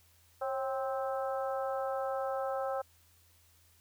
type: harmonic tone with a mistuned harmonic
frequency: 261.6 Hz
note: C4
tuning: in tune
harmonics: 2 / 3 / 4 / 5 / 6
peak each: -34 / -37 / -45 / -41 / -51 dBFS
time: 0.41-2.82 s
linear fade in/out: 10 ms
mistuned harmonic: 2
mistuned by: +56 cents
effects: added 84 Hz sine -66 dBFS peak until 3.8 s + white hiss -66 dBFS RMS until 3.8 s